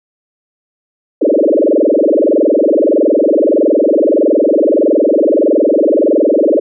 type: tone with frequency modulation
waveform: sine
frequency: 440 Hz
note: A4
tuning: in tune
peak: -7 dBFS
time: 1.21-6.6 s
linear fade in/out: 10 ms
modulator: 21.6 Hz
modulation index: 7.3
effects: none